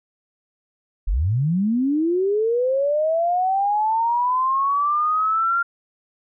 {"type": "linear sweep", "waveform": "sine", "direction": "up", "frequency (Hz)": [34.65, 1396.9], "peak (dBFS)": -17, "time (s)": [1.07, 5.63], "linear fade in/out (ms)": 10, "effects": []}